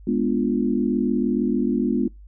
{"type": "chord", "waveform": "sine", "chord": "G# diminished seventh", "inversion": "none", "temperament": "equal", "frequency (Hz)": [207.7, 246.9, 293.7, 349.2], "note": ["G#3", "B3", "D4", "F4"], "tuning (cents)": [0, 0, 0, 0], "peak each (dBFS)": [-24, -22, -26, -26], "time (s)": [0.07, 2.08], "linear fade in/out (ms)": 5, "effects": ["noise-tail reverb RT60 0.2 s tail -25 dB re dry", "added 50 Hz sine -41 dBFS peak until 2.27 s"]}